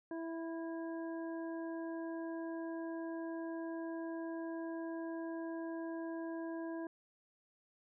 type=harmonic tone with a mistuned harmonic; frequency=329.6 Hz; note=E4; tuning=in tune; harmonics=1 / 2 / 3 / 5; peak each=-40 / -47 / -52 / -54 dBFS; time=0.11-6.87 s; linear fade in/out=2 ms; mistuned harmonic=5; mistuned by=-17 cents; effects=none